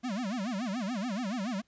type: tone with vibrato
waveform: square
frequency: 220 Hz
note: A3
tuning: in tune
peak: -32 dBFS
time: 0.03-1.62 s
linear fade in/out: 20 ms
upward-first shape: sine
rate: 7 Hz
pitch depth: 280 cents each way
effects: pink hiss -72 dBFS RMS until 1.67 s + resampled to 16000 Hz